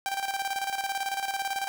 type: tone with tremolo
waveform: sawtooth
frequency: 785 Hz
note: G5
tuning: 2 cents sharp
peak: -23 dBFS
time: 0.06-1.68 s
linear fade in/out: 0 ms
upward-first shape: square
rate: 18 Hz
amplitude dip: 60%
effects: none